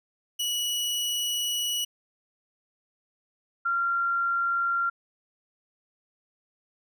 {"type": "tone pair in turn", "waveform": ["sawtooth", "sine"], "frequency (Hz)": [2932, 1380.7], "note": ["F#7", "F6"], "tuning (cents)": [-16, -20], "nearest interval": "octave + minor second", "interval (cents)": 1304, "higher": "first", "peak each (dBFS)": -23, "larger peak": "neither", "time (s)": [[0.39, 1.85], [3.65, 4.9]], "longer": "first", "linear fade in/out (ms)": 10, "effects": []}